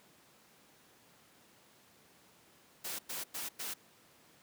white noise bursts, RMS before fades -40 dBFS, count 4, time 2.84-3.74 s, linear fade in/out 10 ms, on 150 ms, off 100 ms, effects pink hiss -63 dBFS RMS until 4.42 s + high-pass 150 Hz 12 dB/octave

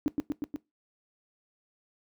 sine tone with echo, 292.1 Hz, D4, 9 cents flat, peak -22 dBFS, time 0.06-0.08 s, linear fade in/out 0 ms, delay 120 ms, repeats 4, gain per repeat -2 dB, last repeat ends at 0.56 s, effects noise-tail reverb RT60 0.2 s tail -20 dB re dry + high-pass 60 Hz 12 dB/octave

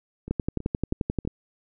two click trains, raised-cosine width 3 ms, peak -12 / -23 dBFS, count 12 / 4, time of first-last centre 0.31-1.275 / 0.28-1.251 s, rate 11.4 / 3.09 Hz, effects none

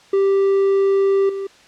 triangle tone with level steps, 392 Hz, G4, in tune, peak -11 / -21 dBFS, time 0.13-1.47 s, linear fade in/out 5 ms, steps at 1.29 s, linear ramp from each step 5 ms, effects white hiss -48 dBFS RMS until 1.67 s + low-pass 5000 Hz 12 dB/octave

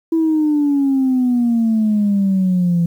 sine exponential sweep, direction down, 329.6 to 168.4 Hz, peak -11 dBFS, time 0.12-2.86 s, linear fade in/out 5 ms, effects tanh soft clip ceiling -9 dBFS + 8-bit

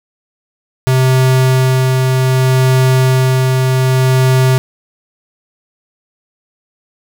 square tone with tremolo, 130 Hz, C3, 11 cents flat, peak -8 dBFS, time 0.87-4.58 s, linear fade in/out 0 ms, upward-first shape sine, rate 0.64 Hz, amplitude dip 25%, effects none

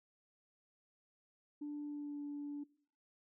sine tone with pitch glide, 293.7 to 289.5 Hz, D4 to D4, 0 to -25 cents, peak -39 dBFS, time 1.61-2.64 s, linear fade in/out 10 ms, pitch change -25 cents, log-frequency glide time 1.85-2.22 s, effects noise-tail reverb RT60 0.5 s tail -21 dB re dry + tanh soft clip ceiling -37 dBFS

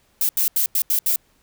violet noise bursts at uneven times, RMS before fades -19 dBFS, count 6, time 0.21-0.29 / 0.37-0.48 / 0.56-0.66 / 0.75-0.82 / 0.9-0.99 / 1.06-1.16 s, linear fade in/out 2 ms, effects pink hiss -61 dBFS RMS until 1.42 s

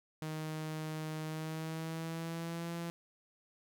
sawtooth tone with pitch glide, 156.3 to 169.46 Hz, D#3 to E3, +8 to +48 cents, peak -34 dBFS, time 0.22-2.9 s, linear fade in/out 0 ms, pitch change +140 cents, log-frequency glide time 1.25-2.73 s, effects none

